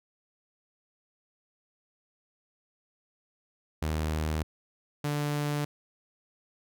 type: tone pair in turn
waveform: sawtooth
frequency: 77.78 / 146.83 Hz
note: D#2 / D3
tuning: 0 / 0 cents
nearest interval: major seventh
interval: 1100 cents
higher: second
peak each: -24 dBFS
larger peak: neither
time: 3.82-4.43 / 5.04-5.65 s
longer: neither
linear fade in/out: 5 ms
effects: none